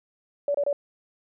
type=tone bursts; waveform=sine; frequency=573 Hz; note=D5; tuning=43 cents flat; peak=-21 dBFS; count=3; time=0.48-0.729 s; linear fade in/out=2 ms; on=65 ms; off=27 ms; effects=none